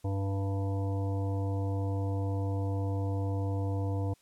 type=harmonic tone; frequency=98 Hz; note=G2; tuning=in tune; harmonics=1 / 3 / 5 / 7 / 9 / 10; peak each=-29 / -38 / -40 / -44 / -47 / -51 dBFS; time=0.04-4.14 s; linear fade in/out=10 ms; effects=white hiss -66 dBFS RMS until 4.21 s + low-pass 11000 Hz 12 dB/octave